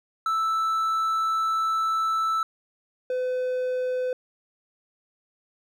triangle tone pair in turn, 1318.5 / 506 Hz, E6 / B4, 0 / +42 cents, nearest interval octave + perfect fourth, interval 1658 cents, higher first, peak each -20 / -22 dBFS, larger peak first, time 0.26-2.43 / 3.1-4.13 s, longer first, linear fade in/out 2 ms, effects none

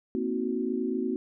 sine chord, C half-diminished seventh, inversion third, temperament equal with one note detuned, 233.1 / 261.6 / 317.5 / 370 Hz, Bb3 / C4 / Eb4 / Gb4, 0 / 0 / +35 / 0 cents, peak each -32 / -31 / -36 / -31 dBFS, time 0.15-1.16 s, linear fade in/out 0 ms, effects none

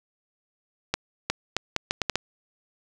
accelerating click train, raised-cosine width 0.2 ms, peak -6 dBFS, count 8, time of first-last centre 0.94-2.156 s, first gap 360 ms, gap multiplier 0.74, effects none

